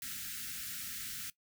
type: band-stop noise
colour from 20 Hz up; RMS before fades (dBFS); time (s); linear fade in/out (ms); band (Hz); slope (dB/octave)
white; -42; 0.02-1.3; 2; 280 to 1300; 96
effects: noise-tail reverb RT60 0.1 s tail -19 dB re dry

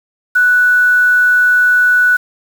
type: tone with quantisation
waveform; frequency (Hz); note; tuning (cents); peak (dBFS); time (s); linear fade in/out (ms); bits
sine; 1480; F#6; 0; -7; 0.35-2.17; 10; 5
effects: none

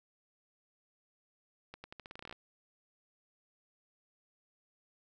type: accelerating click train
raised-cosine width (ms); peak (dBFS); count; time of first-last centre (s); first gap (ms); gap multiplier
0.3; -30; 14; 1.74-2.326; 100; 0.85
effects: none

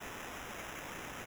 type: noise with sample-and-hold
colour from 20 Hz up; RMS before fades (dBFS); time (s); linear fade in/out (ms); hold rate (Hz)
blue; -45; 0-1.26; 20; 4410
effects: none

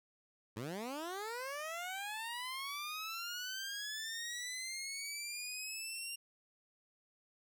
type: linear sweep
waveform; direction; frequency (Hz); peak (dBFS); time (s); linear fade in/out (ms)
15% pulse; up; 99 to 2794; -34; 0.56-6.16; 10
effects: none

